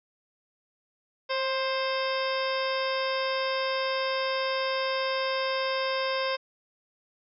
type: harmonic tone with a mistuned harmonic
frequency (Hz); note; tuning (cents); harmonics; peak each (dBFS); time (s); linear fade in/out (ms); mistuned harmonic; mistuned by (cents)
525; C5; +6; 1 / 2 / 3 / 4 / 5 / 6 / 7 / 9 / 10; -29 / -32 / -36 / -37 / -38 / -41 / -39 / -41 / -39; 1.29-6.37; 20; 1; +22
effects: none